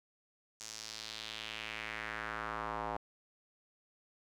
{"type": "tone with band-pass filter sweep", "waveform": "square", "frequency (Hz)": 55, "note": "A1", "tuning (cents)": 0, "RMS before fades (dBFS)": -42, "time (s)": [0.6, 2.97], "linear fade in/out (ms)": 5, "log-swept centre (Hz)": [6500, 850], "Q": 2.3, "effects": []}